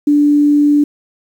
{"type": "tone", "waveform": "sine", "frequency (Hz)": 292.4, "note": "D4", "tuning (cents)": -7, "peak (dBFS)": -7, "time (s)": [0.07, 0.84], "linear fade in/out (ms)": 5, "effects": ["7-bit"]}